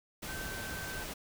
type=tone in noise; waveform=sine; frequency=1546 Hz; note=G6; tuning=24 cents flat; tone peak=-42 dBFS; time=0.28-1.04 s; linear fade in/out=10 ms; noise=pink; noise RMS=-41 dBFS; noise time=0.22-1.14 s; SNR=-4 dB; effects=none